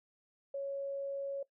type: tone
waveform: sine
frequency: 554.4 Hz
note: C#5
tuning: in tune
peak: -35 dBFS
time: 0.54-1.43 s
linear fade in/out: 5 ms
effects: noise-tail reverb RT60 0.1 s tail -19 dB re dry